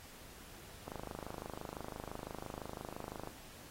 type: click train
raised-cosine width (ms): 1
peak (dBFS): -29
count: 63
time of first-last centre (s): 0.88-3.274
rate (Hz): 25.9
effects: pink hiss -55 dBFS RMS until 3.7 s + AAC 48 kbps